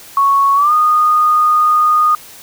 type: tone with pitch glide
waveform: sine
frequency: 1108.7 to 1230.2 Hz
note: C#6 to D#6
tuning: 0 to -20 cents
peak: -8 dBFS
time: 0.17-2.15 s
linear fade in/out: 2 ms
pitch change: +180 cents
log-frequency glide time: 0.55-0.73 s
effects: white hiss -37 dBFS RMS until 2.42 s